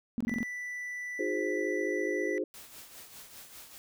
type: tone bursts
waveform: sine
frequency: 233.1 Hz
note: A#3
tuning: in tune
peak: -28 dBFS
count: 6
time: 0.18-0.43 s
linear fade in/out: 0 ms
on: 25 ms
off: 20 ms
type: tone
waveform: triangle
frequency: 1975.5 Hz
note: B6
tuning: in tune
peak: -34 dBFS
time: 0.28-2.38 s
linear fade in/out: 0 ms
type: chord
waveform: sine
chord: Ab dominant seventh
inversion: second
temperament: equal with one note detuned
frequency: 311.1 / 360.9 / 415.3 / 523.3 Hz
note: Eb4 / Gb4 / Ab4 / C5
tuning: 0 / -43 / 0 / 0 cents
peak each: -36 / -34 / -34 / -36 dBFS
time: 1.19-2.44 s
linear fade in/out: 5 ms
type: noise with tremolo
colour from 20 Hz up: white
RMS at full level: -47 dBFS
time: 2.54-3.78 s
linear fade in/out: 0 ms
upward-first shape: triangle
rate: 5 Hz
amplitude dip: 60%
effects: none